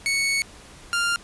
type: tone pair in turn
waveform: sawtooth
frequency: 2217 / 1396.6 Hz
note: C#7 / F6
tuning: 0 / 0 cents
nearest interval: minor sixth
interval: 800 cents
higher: first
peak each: -17 dBFS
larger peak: neither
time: 0.06-0.42 / 0.93-1.16 s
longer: first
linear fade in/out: 0 ms
effects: pink hiss -46 dBFS RMS until 1.23 s + resampled to 24000 Hz